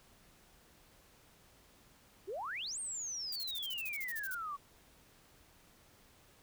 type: exponential two-way sweep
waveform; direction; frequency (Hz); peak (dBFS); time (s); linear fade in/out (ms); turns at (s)
sine; up then down; 349.2 to 8870 to 1109; -38; 2.27-4.57; 20; 2.79
type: noise bursts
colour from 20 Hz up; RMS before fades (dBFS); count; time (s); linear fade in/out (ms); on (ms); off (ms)
violet; -44; 14; 3.32-4.348; 5; 40; 36
effects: pink hiss -64 dBFS RMS until 6.42 s